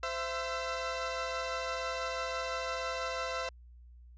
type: tone cluster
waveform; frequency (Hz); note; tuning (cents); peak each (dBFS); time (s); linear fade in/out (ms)
20% pulse; 518 / 669 / 1332; C5 / E5 / E6; -17 / +25 / +18; -32 / -33 / -36; 0.03-3.49; 2
effects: added 60 Hz sine -51 dBFS peak until 4.17 s + resampled to 16000 Hz